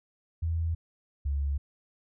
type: tone pair in turn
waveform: sine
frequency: 82.41 / 70.42 Hz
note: E2 / C#2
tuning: 0 / +28 cents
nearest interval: minor third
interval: 272 cents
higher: first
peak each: -26 dBFS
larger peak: neither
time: 0.42-0.75 / 1.25-1.58 s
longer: neither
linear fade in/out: 10 ms
effects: none

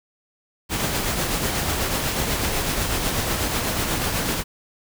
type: noise with tremolo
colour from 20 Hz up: pink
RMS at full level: -22 dBFS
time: 0.69-4.44 s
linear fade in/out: 50 ms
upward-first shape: triangle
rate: 8.1 Hz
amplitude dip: 40%
effects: none

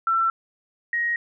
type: tone pair in turn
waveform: sine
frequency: 1343 / 1882.9 Hz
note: E6 / A#6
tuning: +32 / +17 cents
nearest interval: tritone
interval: 585 cents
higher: second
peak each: -18 / -21 dBFS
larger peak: first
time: 0.07-0.3 / 0.93-1.16 s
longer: neither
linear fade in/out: 2 ms
effects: none

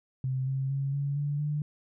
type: tone with pitch steps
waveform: sine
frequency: 130.81 / 134.18 / 137.63 / 141.17 / 144.81 / 148.54 Hz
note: C3 / C3 / C#3 / C#3 / D3 / D3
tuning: 0 / +44 / -12 / +32 / -24 / +20 cents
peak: -27 dBFS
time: 0.24-1.62 s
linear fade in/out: 2 ms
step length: 230 ms
effects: none

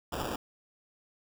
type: noise with sample-and-hold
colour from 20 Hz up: white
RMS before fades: -35 dBFS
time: 0.12-0.36 s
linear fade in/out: 5 ms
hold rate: 2100 Hz
effects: none

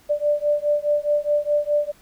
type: beating tone pair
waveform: sine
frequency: 587.3 / 592.1 Hz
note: D5 / D5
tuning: 0 / +14 cents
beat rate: 4.8 Hz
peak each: -21 dBFS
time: 0.09-1.92 s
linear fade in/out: 20 ms
effects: pink hiss -54 dBFS RMS until 2.01 s

